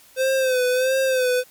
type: tone with vibrato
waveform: square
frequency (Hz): 515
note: C5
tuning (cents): -28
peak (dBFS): -18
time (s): 0.16-1.44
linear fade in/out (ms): 50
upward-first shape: sine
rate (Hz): 1.5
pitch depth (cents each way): 57
effects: white hiss -51 dBFS RMS until 1.5 s + MP3 96 kbps